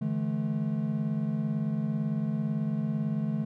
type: chord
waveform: triangle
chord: D suspended second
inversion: none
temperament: equal with one note detuned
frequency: 146.83 / 164.81 / 215.5 Hz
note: D3 / E3 / A3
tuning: 0 / 0 / -36 cents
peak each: -30 / -31 / -28 dBFS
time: 0.01-3.45 s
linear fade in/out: 10 ms
effects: none